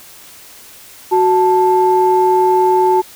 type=tone pair together; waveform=sine; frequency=370 / 880 Hz; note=F#4 / A5; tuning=0 / 0 cents; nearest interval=octave + minor third; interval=1500 cents; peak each=-11 dBFS; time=1.11-3.02 s; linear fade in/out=20 ms; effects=tanh soft clip ceiling -1 dBFS + white hiss -39 dBFS RMS until 3.15 s